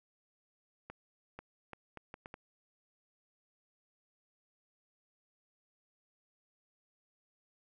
accelerating click train, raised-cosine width 0.5 ms, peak -30 dBFS, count 7, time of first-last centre 0.9-2.341 s, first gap 490 ms, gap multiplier 0.7, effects none

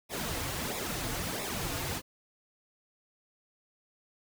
pink noise with flanger, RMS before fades -35 dBFS, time 0.09-2.02 s, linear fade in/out 50 ms, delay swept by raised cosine 0.65 to 5.25 ms, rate 1.5 Hz, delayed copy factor -0.75, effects none

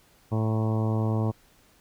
harmonic tone with a mistuned harmonic, 110 Hz, A2, in tune, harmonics 1 / 2 / 3 / 4 / 5 / 6 / 7 / 8 / 9 / 10, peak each -24 / -30 / -34 / -36 / -38 / -40 / -41 / -42 / -43 / -44 dBFS, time 0.31-1.32 s, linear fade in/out 20 ms, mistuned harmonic 8, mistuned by +39 cents, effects pink hiss -60 dBFS RMS until 1.8 s

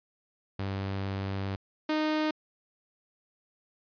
sawtooth tone pair in turn, 97.5 / 308.4 Hz, G2 / D#4, -9 / -15 cents, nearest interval octave + minor sixth, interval 1994 cents, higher second, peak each -27 / -22 dBFS, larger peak second, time 0.59-1.56 / 1.89-2.31 s, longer first, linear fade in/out 5 ms, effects resampled to 11025 Hz

